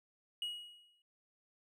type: tone with exponential decay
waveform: triangle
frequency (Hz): 2900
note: F#7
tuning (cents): -35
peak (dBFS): -33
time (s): 0.42-1.02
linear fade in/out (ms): 2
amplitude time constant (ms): 130
effects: none